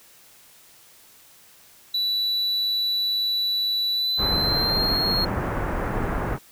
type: tone with pitch glide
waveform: triangle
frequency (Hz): 3951 to 4259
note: B7 to C8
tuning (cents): 0 to +30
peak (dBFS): -20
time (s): 1.94-5.25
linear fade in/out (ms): 5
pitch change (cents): +130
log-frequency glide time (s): 3.93-5.01
type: low-pass noise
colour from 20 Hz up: pink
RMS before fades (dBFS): -26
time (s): 4.17-6.39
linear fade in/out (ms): 50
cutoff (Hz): 1700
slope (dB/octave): 24
effects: white hiss -52 dBFS RMS until 6.51 s